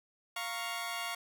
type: chord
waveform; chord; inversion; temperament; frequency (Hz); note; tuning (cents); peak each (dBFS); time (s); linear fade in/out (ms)
15% pulse; Bb minor; second; equal; 698.5 / 932.3 / 1108.7; F5 / Bb5 / Db6; 0 / 0 / 0; -33 / -37 / -33; 0.36-1.15; 5
effects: none